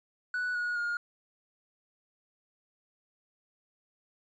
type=tone with pitch steps; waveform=triangle; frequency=1480 / 1451.2 / 1423 Hz; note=F#6 / F#6 / F6; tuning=0 / -34 / +32 cents; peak=-27 dBFS; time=0.34-0.97 s; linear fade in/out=2 ms; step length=210 ms; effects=tanh soft clip ceiling -23 dBFS + resampled to 16000 Hz